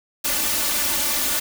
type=noise with comb filter; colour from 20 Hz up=white; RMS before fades=-22 dBFS; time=0.24-1.4 s; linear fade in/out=10 ms; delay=3.4 ms; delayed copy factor=+0.9; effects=none